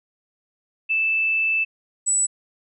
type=tone pair in turn; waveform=sine; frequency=2637 / 7902 Hz; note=E7 / B8; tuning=0 / 0 cents; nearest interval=octave + perfect fifth; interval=1900 cents; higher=second; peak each=-18 / -17 dBFS; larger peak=second; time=0.89-1.65 / 2.06-2.27 s; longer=first; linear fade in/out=20 ms; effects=none